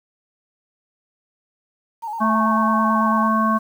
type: tone with vibrato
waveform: sine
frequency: 880 Hz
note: A5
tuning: in tune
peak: -25 dBFS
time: 2.02-3.29 s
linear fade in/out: 20 ms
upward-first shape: square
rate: 9.1 Hz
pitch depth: 74 cents each way
type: harmonic tone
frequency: 220 Hz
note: A3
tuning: in tune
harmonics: 1 / 3 / 5 / 7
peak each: -19 / -26 / -18 / -29 dBFS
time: 2.2-3.59 s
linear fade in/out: 20 ms
effects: 8-bit